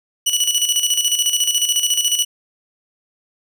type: tone with tremolo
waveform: 20% pulse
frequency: 2946 Hz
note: F#7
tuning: 8 cents flat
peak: -8 dBFS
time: 0.26-2.25 s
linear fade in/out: 10 ms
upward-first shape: square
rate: 14 Hz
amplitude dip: 60%
effects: none